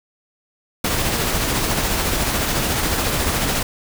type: noise with tremolo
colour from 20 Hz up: pink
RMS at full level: -19 dBFS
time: 0.84-3.63 s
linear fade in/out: 5 ms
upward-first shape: sine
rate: 14 Hz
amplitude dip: 30%
effects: none